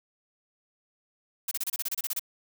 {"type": "noise bursts", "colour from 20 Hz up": "blue", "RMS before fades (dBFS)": -30, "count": 12, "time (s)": [1.48, 2.195], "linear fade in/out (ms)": 5, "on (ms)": 33, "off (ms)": 29, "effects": []}